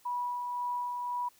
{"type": "tone with tremolo", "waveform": "sine", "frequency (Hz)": 977, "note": "B5", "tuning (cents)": -19, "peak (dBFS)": -30, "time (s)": [0.05, 1.29], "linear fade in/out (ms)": 10, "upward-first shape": "sine", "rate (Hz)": 1.9, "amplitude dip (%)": 30, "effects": ["white hiss -63 dBFS RMS until 1.39 s"]}